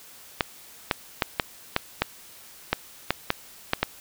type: clicks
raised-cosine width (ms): 0.3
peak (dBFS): -4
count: 11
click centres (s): 0.408 / 0.912 / 1.222 / 1.398 / 1.764 / 2.02 / 2.73 / 3.106 / 3.304 / 3.734 / 3.83
effects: white hiss -48 dBFS RMS until 4 s